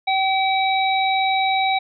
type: harmonic tone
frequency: 767 Hz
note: G5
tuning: 38 cents flat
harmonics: 1 / 3 / 5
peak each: -18 / -23 / -25 dBFS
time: 0.07-1.79 s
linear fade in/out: 10 ms
effects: none